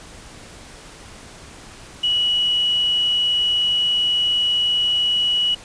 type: tone with quantisation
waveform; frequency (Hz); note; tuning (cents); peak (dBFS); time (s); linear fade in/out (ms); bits
sine; 2930; F#7; -18; -16; 2.03-5.55; 10; 6
effects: pink hiss -41 dBFS RMS until 5.64 s + resampled to 22050 Hz